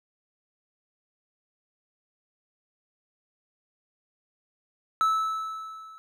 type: tone with level ramp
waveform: triangle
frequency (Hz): 1307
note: E6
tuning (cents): -15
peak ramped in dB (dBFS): -17 to -43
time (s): 5.01-5.98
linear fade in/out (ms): 0
effects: none